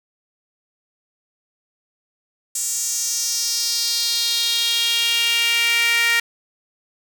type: tone with high-pass filter sweep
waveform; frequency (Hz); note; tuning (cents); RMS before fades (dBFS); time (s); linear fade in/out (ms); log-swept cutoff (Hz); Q
sawtooth; 466.2; A#4; 0; -20; 2.55-6.2; 5; 7500 to 2000; 3.5
effects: none